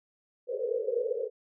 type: band-pass noise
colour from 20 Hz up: white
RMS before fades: -31 dBFS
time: 0.47-1.3 s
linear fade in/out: 50 ms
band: 440 to 510 Hz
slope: 96 dB/octave
effects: none